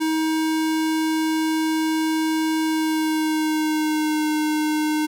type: tone with pitch glide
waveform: square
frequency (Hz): 316.7 to 306.1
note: D#4 to D#4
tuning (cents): +31 to -28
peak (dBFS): -20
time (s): 0-5.07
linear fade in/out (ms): 20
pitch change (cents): -59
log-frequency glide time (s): 2.64-4.29
effects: none